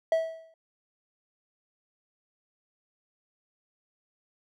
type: tone with exponential decay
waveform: triangle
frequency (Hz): 650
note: E5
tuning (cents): -24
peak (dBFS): -17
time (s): 0.12-0.54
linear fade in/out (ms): 2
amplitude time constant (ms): 90
effects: none